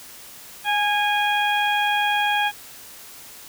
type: harmonic tone with a mistuned harmonic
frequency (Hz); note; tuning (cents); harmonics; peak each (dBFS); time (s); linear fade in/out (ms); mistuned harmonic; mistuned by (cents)
821; G#5; -20; 1 / 2 / 3 / 4; -21 / -24 / -26 / -27; 0.64-2.52; 50; 1; +19
effects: white hiss -42 dBFS RMS until 3.48 s